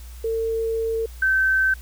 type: tone pair in turn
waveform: sine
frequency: 451.2 / 1543.7 Hz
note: A4 / G6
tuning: +44 / -27 cents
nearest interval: octave + major sixth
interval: 2129 cents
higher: second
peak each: -21 / -16 dBFS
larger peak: second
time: 0.24-1.06 / 1.22-1.74 s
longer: first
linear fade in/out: 5 ms
effects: added 60 Hz sine -36 dBFS peak until 1.81 s + white hiss -49 dBFS RMS until 1.81 s